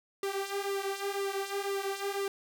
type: tone with flanger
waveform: sawtooth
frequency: 395.5 Hz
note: G4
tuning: 15 cents sharp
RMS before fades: -34 dBFS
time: 0.23-2.28 s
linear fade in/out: 2 ms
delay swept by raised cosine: 1.3 to 5 ms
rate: 2 Hz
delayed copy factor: -0.75
effects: none